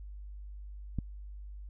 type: click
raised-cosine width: 5 ms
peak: -20 dBFS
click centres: 0.987 s
effects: added 50 Hz sine -42 dBFS peak until 1.69 s